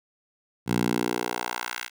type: tone with high-pass filter sweep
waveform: 10% pulse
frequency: 59.9 Hz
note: A#1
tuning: 48 cents sharp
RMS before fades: -28 dBFS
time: 0.66-1.9 s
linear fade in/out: 50 ms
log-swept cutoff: 130 to 2000 Hz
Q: 1.2
effects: none